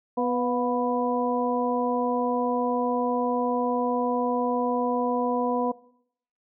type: harmonic tone with a mistuned harmonic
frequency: 246.9 Hz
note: B3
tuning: in tune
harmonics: 1 / 2 / 3 / 4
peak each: -27 / -26 / -30 / -29 dBFS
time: 0.17-5.72 s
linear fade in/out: 10 ms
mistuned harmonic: 3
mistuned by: -47 cents
effects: noise-tail reverb RT60 0.7 s tail -21 dB re dry